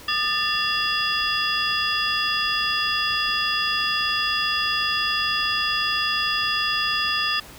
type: tone cluster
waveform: sine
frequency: 1215 / 1770 / 2758 / 3390 / 4914 Hz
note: D#6 / A6 / F7 / G#7 / D#8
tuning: -42 / +10 / -22 / +35 / -22 cents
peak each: -27 dBFS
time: 0.08-7.4 s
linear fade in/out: 5 ms
effects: pink hiss -43 dBFS RMS until 7.58 s